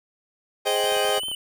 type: chord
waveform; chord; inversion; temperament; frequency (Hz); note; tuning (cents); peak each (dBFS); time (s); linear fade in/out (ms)
40% pulse; Ab major seventh; none; equal; 415.3 / 523.3 / 622.3 / 784; Ab4 / C5 / Eb5 / G5; 0 / 0 / 0 / 0; -26; 0.65-1.2; 20
type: tone with vibrato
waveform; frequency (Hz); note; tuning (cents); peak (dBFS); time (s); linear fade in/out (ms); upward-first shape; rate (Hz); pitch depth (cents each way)
square; 3026; F#7; +38; -28; 0.67-1.35; 2; square; 5.4; 30
type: clicks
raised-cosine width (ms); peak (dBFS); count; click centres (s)
1; -28; 9; 0.842 / 0.923 / 0.966 / 1.051 / 1.093 / 1.18 / 1.234 / 1.284 / 1.315
effects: none